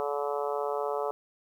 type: harmonic tone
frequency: 144 Hz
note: D3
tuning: 34 cents flat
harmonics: 3 / 4 / 5 / 6 / 7 / 8 / 9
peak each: -32 / -34 / -36 / -38 / -39 / -40 / -41 dBFS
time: 0-1.11 s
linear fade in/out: 0 ms
effects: 10-bit